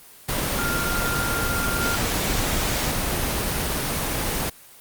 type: tone in noise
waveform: sine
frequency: 1396.9 Hz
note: F6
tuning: in tune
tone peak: -25 dBFS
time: 0.58-1.96 s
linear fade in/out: 10 ms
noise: pink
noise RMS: -24 dBFS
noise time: 0.28-4.5 s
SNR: -4 dB
effects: white hiss -47 dBFS RMS until 4.8 s + Opus 24 kbps